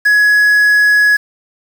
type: tone with quantisation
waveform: triangle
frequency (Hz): 1681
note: G#6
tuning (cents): +20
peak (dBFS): -5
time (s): 0.05-1.17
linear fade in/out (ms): 10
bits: 5
effects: none